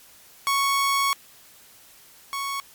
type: tone pair in turn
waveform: sawtooth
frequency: 1108.7 / 1108.7 Hz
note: C#6 / C#6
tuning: 0 / 0 cents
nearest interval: unison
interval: 0 cents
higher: neither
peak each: -16 / -23 dBFS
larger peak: first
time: 0.47-1.13 / 2.33-2.6 s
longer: first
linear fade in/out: 0 ms
effects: white hiss -51 dBFS RMS until 2.74 s + MP3 96 kbps